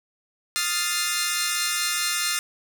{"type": "chord", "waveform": "10% pulse", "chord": "F dominant seventh", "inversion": "third", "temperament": "equal", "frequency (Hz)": [1244.5, 1396.9, 1760, 2093], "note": ["Eb6", "F6", "A6", "C7"], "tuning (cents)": [0, 0, 0, 0], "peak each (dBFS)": [-22, -20, -20, -19], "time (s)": [0.56, 2.39], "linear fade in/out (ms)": 0, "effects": []}